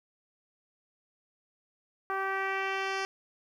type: tone with low-pass filter sweep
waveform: 10% pulse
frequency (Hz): 386.8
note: G4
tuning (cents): -23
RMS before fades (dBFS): -32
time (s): 2.1-3.05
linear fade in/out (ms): 0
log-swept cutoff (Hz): 1300 to 4800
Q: 1.6
effects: 10-bit